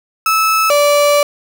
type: tone pair in turn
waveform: 35% pulse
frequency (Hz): 1305 / 581.3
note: E6 / D5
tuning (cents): -18 / -18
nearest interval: octave + major second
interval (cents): 1400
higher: first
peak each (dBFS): -9 / -7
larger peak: second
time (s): 0.26-0.7 / 0.7-1.23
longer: second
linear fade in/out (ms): 2
effects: none